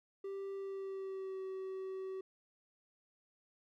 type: tone with pitch glide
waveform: triangle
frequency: 392 to 380.2 Hz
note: G4 to F#4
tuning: 0 to +47 cents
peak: -38 dBFS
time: 0.24-2.21 s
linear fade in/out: 5 ms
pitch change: -53 cents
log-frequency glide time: 0.55-1.42 s
effects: none